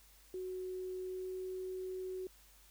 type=tone with pitch glide; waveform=sine; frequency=370 to 372.1 Hz; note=F#4 to F#4; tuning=0 to +10 cents; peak=-39 dBFS; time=0.34-2.27 s; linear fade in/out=2 ms; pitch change=+10 cents; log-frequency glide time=1.03-1.32 s; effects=added 50 Hz sine -64 dBFS peak until 2.7 s + white hiss -64 dBFS RMS until 2.7 s